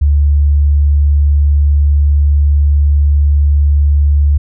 sine tone, 72.4 Hz, D2, 24 cents flat, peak -6 dBFS, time 0.01-4.38 s, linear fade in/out 10 ms, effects none

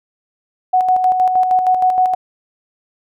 sine tone with tremolo, 740 Hz, F#5, in tune, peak -9 dBFS, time 0.73-2.15 s, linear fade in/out 10 ms, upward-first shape square, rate 6.4 Hz, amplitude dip 45%, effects none

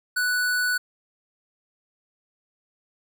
square tone, 1482 Hz, F#6, 2 cents sharp, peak -22 dBFS, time 0.16-0.78 s, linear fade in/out 10 ms, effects 10-bit

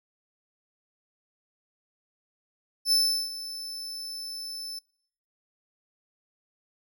40% pulse tone with ADSR envelope, 5274 Hz, E8, in tune, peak -18 dBFS, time 2.85-4.79 s, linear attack 70 ms, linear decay 370 ms, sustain -16 dB, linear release 5 ms, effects noise-tail reverb RT60 0.7 s tail -25 dB re dry

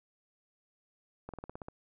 slowing click train, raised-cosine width 1 ms, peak -28 dBFS, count 8, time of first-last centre 1.29-1.685 s, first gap 47 ms, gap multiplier 1.06, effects none

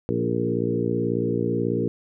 harmonic tone with a mistuned harmonic, 58.3 Hz, A#1, 1 cent sharp, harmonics 2 / 3 / 4 / 5 / 6 / 7 / 8, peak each -29 / -29 / -29 / -29 / -29 / -29 / -29 dBFS, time 0.09-1.88 s, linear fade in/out 0 ms, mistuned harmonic 7, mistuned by +16 cents, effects none

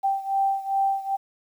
sine beating tone pair, 782 / 784.5 Hz, G5 / G5, -4 / +1 cents, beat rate 2.5 Hz, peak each -23 / -26 dBFS, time 0.03-1.17 s, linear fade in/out 20 ms, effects 9-bit

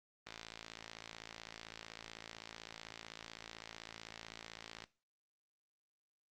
click train, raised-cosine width 0.2 ms, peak -29 dBFS, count 256, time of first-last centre 0.27-4.84 s, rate 55.8 Hz, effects noise-tail reverb RT60 0.3 s tail -17 dB re dry + Opus 24 kbps

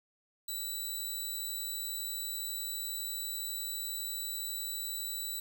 10% pulse tone, 3951 Hz, B7, in tune, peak -28 dBFS, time 0.48-5.4 s, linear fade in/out 5 ms, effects 11-bit

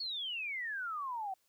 sine exponential sweep, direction down, 4458 to 740 Hz, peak -36 dBFS, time 0-1.34 s, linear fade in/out 5 ms, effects white hiss -75 dBFS RMS until 1.48 s

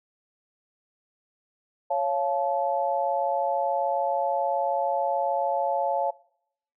sine chord, Db augmented, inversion none, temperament just, 554.4 / 693 / 866.2 Hz, Db5 / F5 / A5, 0 / -14 / -27 cents, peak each -27 dBFS, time 1.9-6.11 s, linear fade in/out 10 ms, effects noise-tail reverb RT60 0.7 s tail -22 dB re dry

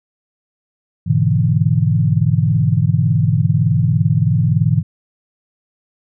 sine chord, E dominant seventh, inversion first, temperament equal, 103.83 / 123.47 / 146.83 / 164.81 Hz, G#2 / B2 / D3 / E3, 0 / 0 / 0 / 0 cents, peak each -17 dBFS, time 1.06-4.83 s, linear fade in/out 20 ms, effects none

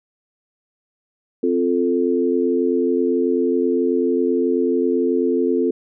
sine chord, F major, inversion second, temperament equal, 261.6 / 349.2 / 440 Hz, C4 / F4 / A4, 0 / 0 / 0 cents, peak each -20 dBFS, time 1.43-5.71 s, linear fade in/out 5 ms, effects none

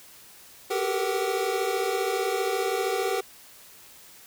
square tone cluster, 379.2 / 394.4 / 447.9 / 480.6 / 760 Hz, F#4 / G4 / A4 / B4 / F#5, +43 / +11 / +31 / -47 / +46 cents, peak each -35 / -30 / -33 / -32 / -32 dBFS, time 0.7-3.21 s, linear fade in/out 10 ms, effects white hiss -50 dBFS RMS until 4.26 s

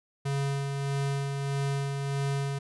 square tone with tremolo, 139.2 Hz, C#3, 8 cents sharp, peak -27 dBFS, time 0.25-2.59 s, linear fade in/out 10 ms, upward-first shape sine, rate 1.6 Hz, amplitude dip 35%, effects resampled to 24000 Hz

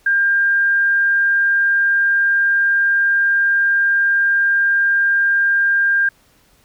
sine tone, 1600 Hz, G6, 35 cents sharp, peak -12 dBFS, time 0.06-6.09 s, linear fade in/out 5 ms, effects pink hiss -55 dBFS RMS until 6.64 s

